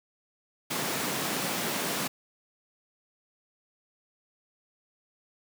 pink high-pass noise, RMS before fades -31 dBFS, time 0.7-2.08 s, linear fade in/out 10 ms, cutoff 160 Hz, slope 24 dB/octave, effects none

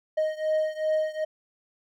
triangle beating tone pair, 622 / 624.6 Hz, D#5 / D#5, -1 / +7 cents, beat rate 2.6 Hz, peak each -24 / -26 dBFS, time 0.17-1.25 s, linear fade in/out 10 ms, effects none

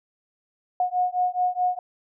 sine beating tone pair, 723 / 727.7 Hz, F#5 / F#5, -40 / -29 cents, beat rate 4.7 Hz, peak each -24 dBFS, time 0.8-1.79 s, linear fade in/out 2 ms, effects none

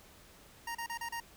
25% pulse tone bursts, 932.3 Hz, A#5, in tune, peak -33 dBFS, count 5, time 0.67-1.202 s, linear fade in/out 5 ms, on 80 ms, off 33 ms, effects pink hiss -58 dBFS RMS until 1.36 s

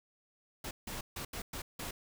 pink noise bursts at uneven times, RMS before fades -41 dBFS, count 6, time 0.64-0.71 / 0.87-1.01 / 1.16-1.25 / 1.33-1.42 / 1.53-1.62 / 1.79-1.91 s, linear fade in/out 5 ms, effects none

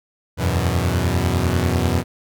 sawtooth chord, E suspended second, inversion none, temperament equal, 82.41 / 92.5 / 123.47 Hz, E2 / F#2 / B2, 0 / 0 / 0 cents, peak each -17 / -17 / -19 dBFS, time 0.37-2.04 s, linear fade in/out 50 ms, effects none

